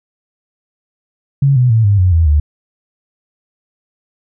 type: tone with pitch steps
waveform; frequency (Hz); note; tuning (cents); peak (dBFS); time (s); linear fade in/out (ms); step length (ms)
sine; 138.59 / 124.9 / 112.57 / 101.45 / 91.44 / 82.41 / 74.27; C#3 / B2 / A2 / G#2 / F#2 / E2 / D2; 0 / +20 / +40 / -40 / -20 / 0 / +20; -7; 1.42-2.4; 5; 140
effects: none